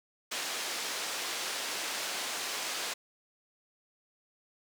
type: band-pass noise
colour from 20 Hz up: white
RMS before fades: -36 dBFS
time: 0.31-2.94 s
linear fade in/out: 10 ms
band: 350 to 6000 Hz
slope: 12 dB/octave
effects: none